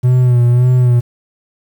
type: tone with vibrato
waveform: triangle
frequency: 123.4 Hz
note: B2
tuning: 1 cent flat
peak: -5 dBFS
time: 0.03-1.01 s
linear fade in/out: 20 ms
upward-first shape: sine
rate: 1.8 Hz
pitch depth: 45 cents each way
effects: 7-bit